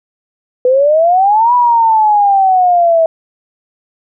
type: exponential two-way sweep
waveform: sine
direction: up then down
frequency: 493.9 to 987.8 to 645 Hz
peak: -6 dBFS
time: 0.65-3.06 s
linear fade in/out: 2 ms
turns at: 1.54 s
effects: none